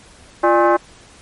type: tone with frequency modulation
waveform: sine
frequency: 125.3 Hz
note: B2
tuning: 25 cents sharp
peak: -10 dBFS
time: 0.43-0.77 s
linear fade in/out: 10 ms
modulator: 472 Hz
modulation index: 2.4
effects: pink hiss -45 dBFS RMS until 1.21 s + MP3 48 kbps